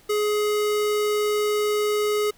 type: tone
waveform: square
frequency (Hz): 419.7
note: G#4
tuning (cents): +18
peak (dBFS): -21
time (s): 0.09-2.31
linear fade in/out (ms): 10
effects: pink hiss -55 dBFS RMS until 2.37 s